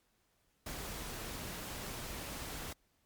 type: noise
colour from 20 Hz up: pink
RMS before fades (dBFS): -43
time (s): 0.66-2.73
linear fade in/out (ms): 5
effects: pink hiss -75 dBFS RMS until 3.05 s + MP3 96 kbps